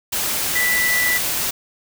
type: tone in noise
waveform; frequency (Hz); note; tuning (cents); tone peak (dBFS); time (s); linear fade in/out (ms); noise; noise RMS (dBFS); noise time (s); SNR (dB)
sine; 1975.5; B6; 0; -17; 0.55-1.18; 10; white; -22; 0.12-1.51; +2
effects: none